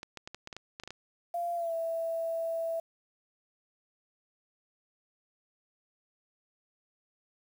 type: clicks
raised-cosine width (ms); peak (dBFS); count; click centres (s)
0.2; -24; 11; 0.031 / 0.173 / 0.275 / 0.346 / 0.474 / 0.528 / 0.566 / 0.799 / 0.836 / 0.876 / 0.906
type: tone with pitch glide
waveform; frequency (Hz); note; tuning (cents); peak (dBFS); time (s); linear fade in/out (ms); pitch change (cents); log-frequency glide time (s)
sine; 691 to 659.8; F5 to E5; -19 to +1; -30; 1.34-2.8; 5; -80; 1.55-1.73
effects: 9-bit